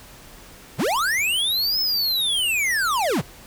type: linear two-way sweep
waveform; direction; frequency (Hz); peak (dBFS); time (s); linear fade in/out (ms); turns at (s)
square; up then down; 82.41 to 5260 to 82.41; -20; 0.78-3.22; 20; 1.8
effects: added 40 Hz sine -54 dBFS peak until 3.46 s + pink hiss -45 dBFS RMS until 3.46 s